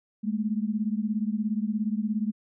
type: beating tone pair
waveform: sine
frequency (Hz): 207.7 / 224.7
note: G#3 / A3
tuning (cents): 0 / +37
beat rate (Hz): 17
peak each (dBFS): -27 / -29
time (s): 0.23-2.32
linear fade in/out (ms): 20
effects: none